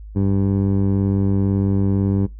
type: tone with low-pass filter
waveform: 15% pulse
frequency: 98 Hz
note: G2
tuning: in tune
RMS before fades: -18 dBFS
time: 0.15-2.27 s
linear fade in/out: 20 ms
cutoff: 360 Hz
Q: 0.59
effects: noise-tail reverb RT60 0.2 s tail -21 dB re dry + added 52 Hz sine -33 dBFS peak until 2.39 s